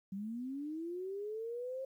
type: linear sweep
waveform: sine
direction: up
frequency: 188.4 to 537 Hz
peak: -38 dBFS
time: 0.12-1.85 s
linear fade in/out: 5 ms
effects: 12-bit